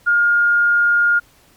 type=tone; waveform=sine; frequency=1418 Hz; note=F6; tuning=26 cents sharp; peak=-11 dBFS; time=0.06-1.2 s; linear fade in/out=20 ms; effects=pink hiss -52 dBFS RMS until 1.56 s + MP3 96 kbps